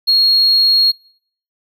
triangle tone, 4289 Hz, C8, 42 cents sharp, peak -6 dBFS, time 0.07-0.92 s, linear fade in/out 20 ms, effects noise-tail reverb RT60 0.6 s tail -26 dB re dry + tanh soft clip ceiling -6 dBFS

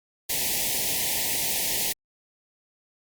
white band-stop noise, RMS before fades -26 dBFS, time 0.29-1.93 s, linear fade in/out 10 ms, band 950 to 1800 Hz, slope 96 dB/octave, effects Opus 48 kbps

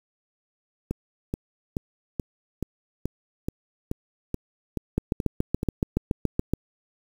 two click trains, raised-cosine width 3 ms, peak -9 / -14 dBFS, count 12 / 12, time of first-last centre 4.98-6.536 / 0.91-5.631 s, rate 7.07 / 2.33 Hz, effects 7-bit

